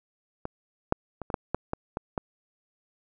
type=clicks; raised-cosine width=1 ms; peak=-18 / -7 / -21 / -20 / -10 / -11 / -14 / -16 / -14 dBFS; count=9; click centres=0.454 / 0.924 / 1.217 / 1.302 / 1.342 / 1.546 / 1.734 / 1.971 / 2.178 s; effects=none